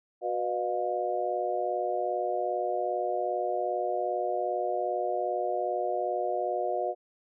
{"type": "harmonic tone with a mistuned harmonic", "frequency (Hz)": 122.5, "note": "B2", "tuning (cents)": -14, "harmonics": [3, 4, 5, 6], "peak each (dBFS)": [-34, -34, -32, -31], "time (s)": [0.21, 6.95], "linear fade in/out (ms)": 50, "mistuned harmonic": 6, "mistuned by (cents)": -60, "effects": []}